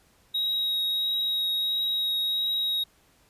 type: tone with vibrato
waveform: triangle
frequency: 3800 Hz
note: A#7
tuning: 33 cents sharp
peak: -23 dBFS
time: 0.34-2.84 s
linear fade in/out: 10 ms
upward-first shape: triangle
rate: 1.5 Hz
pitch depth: 11 cents each way
effects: pink hiss -62 dBFS RMS until 3.29 s + resampled to 32000 Hz